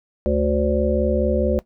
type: harmonic tone with a mistuned harmonic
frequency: 73.3 Hz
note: D2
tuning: 3 cents flat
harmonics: 1 / 3 / 5 / 7 / 8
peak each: -23 / -23 / -23 / -23 / -23 dBFS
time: 0.26-1.59 s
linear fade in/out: 0 ms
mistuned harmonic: 8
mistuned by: -26 cents
effects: noise-tail reverb RT60 0.1 s tail -17 dB re dry